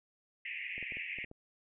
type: band-pass noise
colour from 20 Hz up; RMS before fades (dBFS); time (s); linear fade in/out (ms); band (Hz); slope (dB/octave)
white; -41; 0.45-1.25; 5; 1900 to 2700; 96
type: clicks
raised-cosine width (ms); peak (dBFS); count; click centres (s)
2; -37; 7; 0.78 / 0.827 / 0.922 / 0.97 / 1.186 / 1.243 / 1.314
effects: none